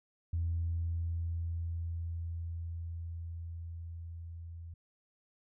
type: tone with level ramp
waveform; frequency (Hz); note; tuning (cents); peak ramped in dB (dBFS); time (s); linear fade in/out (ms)
sine; 83.9; E2; +31; -29 to -43; 0.33-4.74; 5
effects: tanh soft clip ceiling -25 dBFS